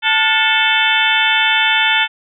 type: harmonic tone with a mistuned harmonic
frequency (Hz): 440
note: A4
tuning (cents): 0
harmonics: 2 / 3 / 4 / 5 / 6 / 7 / 8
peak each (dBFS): -19 / -19 / -19 / -19 / -19 / -19 / -19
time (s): 0.02-2.08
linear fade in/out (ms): 50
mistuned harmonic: 3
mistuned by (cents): +150
effects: none